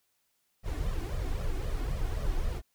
brown noise with flanger, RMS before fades -31 dBFS, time 0.63-2.62 s, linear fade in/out 50 ms, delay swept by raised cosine 1.6 to 2.8 ms, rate 3.8 Hz, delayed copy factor +0.75, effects white hiss -75 dBFS RMS until 2.74 s

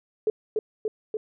sine tone with echo, 432.1 Hz, A4, 31 cents flat, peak -19 dBFS, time 0.27-0.3 s, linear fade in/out 2 ms, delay 290 ms, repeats 3, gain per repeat -2 dB, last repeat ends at 1.17 s, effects none

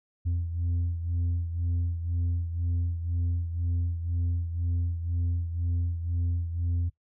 sine beating tone pair, 85.6 / 87.6 Hz, F2 / F2, -34 / +6 cents, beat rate 2 Hz, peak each -25 / -31 dBFS, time 0.25-6.9 s, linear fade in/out 20 ms, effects noise-tail reverb RT60 0.1 s tail -18 dB re dry + tanh soft clip ceiling -23 dBFS

